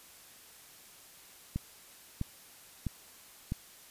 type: click train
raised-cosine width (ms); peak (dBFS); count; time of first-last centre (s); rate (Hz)
5; -20; 4; 1.56-3.521; 1.53
effects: white hiss -55 dBFS RMS until 3.9 s + resampled to 32000 Hz